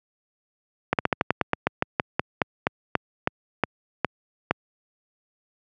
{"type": "slowing click train", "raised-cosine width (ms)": 0.5, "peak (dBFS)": -4, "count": 19, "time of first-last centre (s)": [0.93, 4.51], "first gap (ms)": 58, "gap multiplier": 1.13, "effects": ["high-pass 100 Hz 12 dB/octave"]}